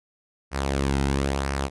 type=tone with flanger; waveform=sawtooth; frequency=68.7 Hz; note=C#2; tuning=15 cents flat; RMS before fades=-25 dBFS; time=0.51-1.7 s; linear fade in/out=50 ms; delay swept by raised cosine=0.27 to 1.77 ms; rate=1 Hz; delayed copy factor=-0.5; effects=resampled to 24000 Hz